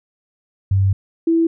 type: tone pair in turn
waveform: sine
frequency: 97 / 330.2 Hz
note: G2 / E4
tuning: -18 / +3 cents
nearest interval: octave + major sixth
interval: 2121 cents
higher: second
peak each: -12 dBFS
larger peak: neither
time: 0.71-0.93 / 1.27-1.47 s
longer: first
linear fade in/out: 5 ms
effects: none